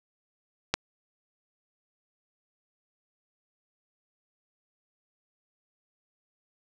click, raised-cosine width 0.2 ms, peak -6 dBFS, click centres 0.74 s, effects none

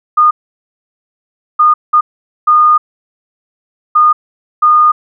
sine tone bursts at uneven times, 1223 Hz, D#6, 30 cents flat, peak -4 dBFS, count 6, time 0.17-0.31 / 1.59-1.74 / 1.93-2.01 / 2.47-2.78 / 3.95-4.13 / 4.62-4.92 s, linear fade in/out 10 ms, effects none

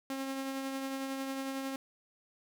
sawtooth tone with tremolo, 269.1 Hz, C4, 49 cents sharp, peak -30 dBFS, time 0.1-1.76 s, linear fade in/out 2 ms, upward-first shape triangle, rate 11 Hz, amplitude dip 35%, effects none

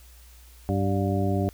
harmonic tone with a mistuned harmonic, 97.4 Hz, G2, 11 cents flat, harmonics 1 / 2 / 3 / 4 / 6 / 7, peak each -25 / -28 / -30 / -31 / -33 / -33 dBFS, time 0.69-1.49 s, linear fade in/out 0 ms, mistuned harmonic 7, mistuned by +71 cents, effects added 60 Hz sine -48 dBFS peak until 1.53 s + white hiss -55 dBFS RMS until 1.53 s

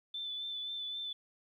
sine tone with vibrato, 3515 Hz, A7, 2 cents flat, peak -37 dBFS, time 0.14-1.13 s, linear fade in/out 5 ms, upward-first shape sine, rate 3.8 Hz, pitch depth 23 cents each way, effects 12-bit

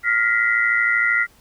sine tone cluster, 1404 / 1924 / 2037 Hz, F6 / B6 / C7, +9 / -46 / -47 cents, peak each -20 dBFS, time 0.03-1.27 s, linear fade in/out 50 ms, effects pink hiss -54 dBFS RMS until 1.4 s

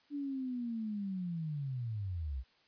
sine linear sweep, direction down, 292.6 to 59.1 Hz, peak -35 dBFS, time 0.1-2.44 s, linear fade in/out 50 ms, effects white hiss -68 dBFS RMS until 2.67 s + resampled to 11025 Hz

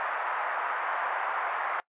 pink band-pass noise, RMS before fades -31 dBFS, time 0-1.8 s, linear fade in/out 0 ms, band 760 to 1700 Hz, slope 24 dB/octave, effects noise-tail reverb RT60 0.1 s tail -22 dB re dry + resampled to 8000 Hz

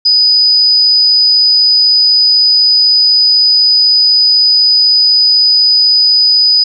sine tone, 4978 Hz, D#8, in tune, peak -5 dBFS, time 0.05-6.64 s, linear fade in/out 10 ms, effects none

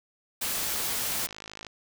white noise, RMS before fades -30 dBFS, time 0.41-1.27 s, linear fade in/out 10 ms
click train, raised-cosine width 0.2 ms, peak -23 dBFS, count 30, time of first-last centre 1.12-1.667 s, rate 53 Hz
effects none

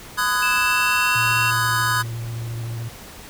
square chord, G# minor seventh, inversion first, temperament equal with one note detuned, 1008.5 / 1244.5 / 1480 / 1661.2 Hz, B5 / D#6 / F#6 / G#6, +36 / 0 / 0 / 0 cents, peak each -25 dBFS, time 0.17-2.03 s, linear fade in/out 20 ms
sine tone with pitch glide, 2634 to 2714 Hz, E7 to E7, -2 to +50 cents, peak -21 dBFS, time 0.42-1.51 s, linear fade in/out 10 ms, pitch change +52 cents, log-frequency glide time 0.52-1.24 s
triangle tone with vibrato, 115.8 Hz, A#2, 11 cents flat, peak -24 dBFS, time 1.15-2.89 s, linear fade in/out 10 ms, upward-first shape triangle, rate 14 Hz, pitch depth 21 cents each way
effects pink hiss -40 dBFS RMS until 3.29 s

